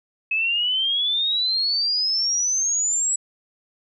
sine exponential sweep, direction up, 2567 to 7850 Hz, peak -19 dBFS, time 0.31-3.16 s, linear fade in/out 5 ms, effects none

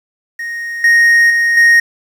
triangle tone with level steps, 1864.7 Hz, A#6, in tune, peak -18 / -4 / -8 / -3 dBFS, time 0.39-1.8 s, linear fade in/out 5 ms, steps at 0.84 / 1.3 / 1.57 s, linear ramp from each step 2 ms, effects 7-bit

